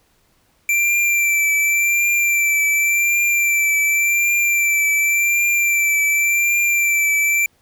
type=tone with vibrato; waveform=square; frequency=2349 Hz; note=D7; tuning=in tune; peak=-15 dBFS; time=0.69-7.46 s; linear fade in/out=2 ms; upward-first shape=triangle; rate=0.89 Hz; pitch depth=30 cents each way; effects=pink hiss -60 dBFS RMS until 7.61 s